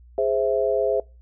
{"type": "chord", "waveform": "sine", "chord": "Ab augmented", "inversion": "none", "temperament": "equal", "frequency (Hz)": [415.3, 523.3, 659.3], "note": ["Ab4", "C5", "E5"], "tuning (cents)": [0, 0, 0], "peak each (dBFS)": -23, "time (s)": [0.18, 1], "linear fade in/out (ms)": 2, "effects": ["noise-tail reverb RT60 0.3 s tail -25 dB re dry", "added 60 Hz sine -46 dBFS peak until 1.21 s"]}